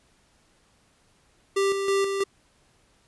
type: tone with tremolo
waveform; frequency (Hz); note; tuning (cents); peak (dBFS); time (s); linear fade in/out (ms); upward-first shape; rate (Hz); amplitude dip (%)
square; 393.5; G4; +7; -21; 1.56-2.24; 10; square; 3.1; 45
effects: pink hiss -63 dBFS RMS until 3.07 s + resampled to 24000 Hz